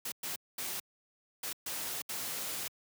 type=noise bursts at uneven times; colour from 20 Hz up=white; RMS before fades=-38 dBFS; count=6; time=0.05-0.12 / 0.23-0.36 / 0.58-0.8 / 1.43-1.53 / 1.66-2.02 / 2.09-2.68 s; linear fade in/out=5 ms; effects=high-pass 100 Hz 12 dB/octave